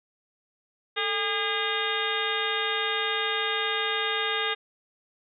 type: harmonic tone with a mistuned harmonic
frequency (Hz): 407.4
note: G#4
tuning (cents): -33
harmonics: 1 / 2 / 3 / 4 / 5 / 6 / 7 / 8 / 9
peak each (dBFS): -33 / -36 / -33 / -32 / -33 / -38 / -35 / -36 / -32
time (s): 0.96-4.55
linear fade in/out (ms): 20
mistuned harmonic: 1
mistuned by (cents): +140
effects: none